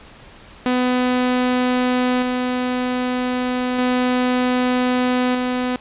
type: tone with tremolo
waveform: sawtooth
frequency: 250.6 Hz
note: B3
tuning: 25 cents sharp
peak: -12 dBFS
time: 0.66-5.76 s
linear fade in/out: 0 ms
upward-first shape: square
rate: 0.32 Hz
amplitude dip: 30%
effects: pink hiss -43 dBFS RMS until 5.8 s + resampled to 8000 Hz